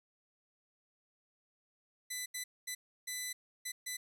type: tone bursts at uneven times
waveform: 10% pulse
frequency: 2000 Hz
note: B6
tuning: 21 cents sharp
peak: -29 dBFS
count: 6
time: 2.1-2.26 / 2.34-2.44 / 2.67-2.75 / 3.07-3.33 / 3.65-3.72 / 3.86-3.97 s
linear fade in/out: 10 ms
effects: none

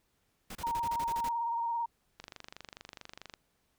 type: noise bursts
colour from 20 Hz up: pink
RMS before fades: -43 dBFS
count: 10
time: 0.5-1.29 s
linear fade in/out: 5 ms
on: 52 ms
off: 30 ms
type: tone with vibrato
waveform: sine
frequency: 933 Hz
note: A#5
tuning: 1 cent sharp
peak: -30 dBFS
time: 0.63-1.86 s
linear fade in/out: 10 ms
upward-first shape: sine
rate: 18 Hz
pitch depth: 29 cents each way
type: click train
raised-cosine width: 0.2 ms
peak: -27 dBFS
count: 29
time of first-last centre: 2.2-3.338 s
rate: 24.6 Hz
effects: pink hiss -75 dBFS RMS until 3.78 s

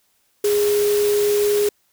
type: tone in noise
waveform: sine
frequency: 413.4 Hz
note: G#4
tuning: 8 cents flat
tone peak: -15 dBFS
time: 0.44-1.69 s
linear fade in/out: 5 ms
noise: white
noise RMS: -28 dBFS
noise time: 0.44-1.69 s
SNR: +10 dB
effects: white hiss -64 dBFS RMS until 1.92 s

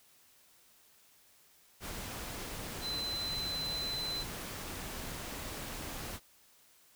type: tone in noise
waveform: sine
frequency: 4041 Hz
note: B7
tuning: 39 cents sharp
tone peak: -35 dBFS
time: 2.81-4.25 s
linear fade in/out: 50 ms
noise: pink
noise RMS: -42 dBFS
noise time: 1.8-6.2 s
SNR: +4 dB
effects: white hiss -64 dBFS RMS until 6.95 s

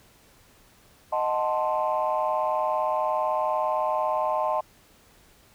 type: chord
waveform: sine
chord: D# diminished seventh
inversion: none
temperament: equal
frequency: 622.3 / 740 / 880 / 1046.5 Hz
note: D#5 / F#5 / A5 / C6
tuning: 0 / 0 / 0 / 0 cents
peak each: -26 / -30 / -27 / -28 dBFS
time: 1.12-4.61 s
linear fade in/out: 10 ms
effects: tanh soft clip ceiling -15 dBFS + pink hiss -57 dBFS RMS until 5.54 s

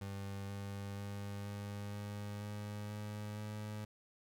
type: tone with pitch steps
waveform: 30% pulse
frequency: 98.9 / 99.88 / 100.86 / 101.86 / 102.86 / 103.88 / 104.9 / 105.94 Hz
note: G2 / G2 / G2 / G#2 / G#2 / G#2 / G#2 / G#2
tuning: +16 / +33 / +50 / -33 / -16 / +1 / +18 / +35 cents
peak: -39 dBFS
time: 0.01-3.85 s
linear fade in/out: 5 ms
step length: 480 ms
effects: none

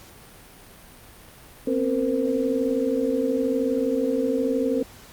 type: tone cluster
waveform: sine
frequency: 247.9 / 266.9 / 460.2 / 513 Hz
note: B3 / C4 / A#4 / C5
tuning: +7 / +35 / -22 / -34 cents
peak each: -32 / -24 / -25 / -27 dBFS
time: 1.67-4.83 s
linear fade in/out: 5 ms
effects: pink hiss -47 dBFS RMS until 5.12 s + Opus 48 kbps

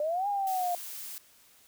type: exponential two-way sweep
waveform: sine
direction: up then down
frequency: 584 to 823 to 696 Hz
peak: -27 dBFS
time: 0-0.75 s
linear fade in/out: 2 ms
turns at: 0.28 s
type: noise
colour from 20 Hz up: blue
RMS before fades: -41 dBFS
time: 0.47-1.18 s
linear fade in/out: 0 ms
effects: white hiss -60 dBFS RMS until 1.67 s

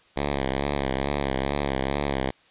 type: tone with vibrato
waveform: 5% pulse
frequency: 69 Hz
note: C#2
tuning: 7 cents flat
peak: -13 dBFS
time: 0.16-2.31 s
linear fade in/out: 10 ms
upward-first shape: sine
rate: 2.3 Hz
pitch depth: 76 cents each way
effects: white hiss -58 dBFS RMS until 2.5 s + resampled to 8000 Hz

